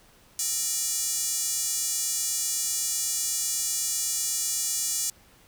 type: tone with high-pass filter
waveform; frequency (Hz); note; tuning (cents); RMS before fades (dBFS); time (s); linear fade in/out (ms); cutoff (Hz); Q
square; 264; C4; +16; -28; 0.39-5.1; 2; 6900; 2.4
effects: pink hiss -57 dBFS RMS until 5.47 s